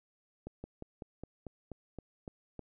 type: slowing click train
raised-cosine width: 2 ms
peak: -29 dBFS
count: 10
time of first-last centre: 0.47-2.593 s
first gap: 170 ms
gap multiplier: 1.08
effects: none